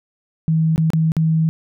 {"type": "tone with dropouts", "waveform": "sine", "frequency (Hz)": 160.3, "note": "E3", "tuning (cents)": -48, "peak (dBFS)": -13, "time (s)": [0.48, 1.49], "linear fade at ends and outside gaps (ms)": 0, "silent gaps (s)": [[0.76, 0.779], [0.903, 0.934], [1.119, 1.167]], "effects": []}